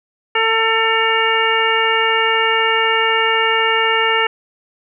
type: harmonic tone with a mistuned harmonic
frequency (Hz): 448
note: A4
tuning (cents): +31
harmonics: 1 / 2 / 3 / 4 / 5 / 6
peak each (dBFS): -20 / -20 / -20 / -20 / -20 / -20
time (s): 0.35-4.27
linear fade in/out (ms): 5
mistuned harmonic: 6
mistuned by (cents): +81
effects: none